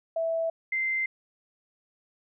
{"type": "tone pair in turn", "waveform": "sine", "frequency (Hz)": [657, 2081], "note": ["E5", "C7"], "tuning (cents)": [-6, -10], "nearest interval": "octave + minor sixth", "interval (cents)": 1996, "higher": "second", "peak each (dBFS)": -25, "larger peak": "neither", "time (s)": [[0.16, 0.5], [0.72, 1.06]], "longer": "neither", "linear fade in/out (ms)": 5, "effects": []}